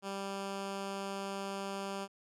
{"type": "tone", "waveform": "10% pulse", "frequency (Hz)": 196.5, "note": "G3", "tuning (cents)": 4, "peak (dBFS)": -29, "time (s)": [0.02, 2.08], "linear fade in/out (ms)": 50, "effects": ["low-pass 10000 Hz 12 dB/octave"]}